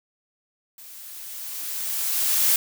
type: noise with level ramp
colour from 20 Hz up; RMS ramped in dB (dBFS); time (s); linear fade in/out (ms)
blue; -44 to -18; 0.78-2.56; 2
effects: none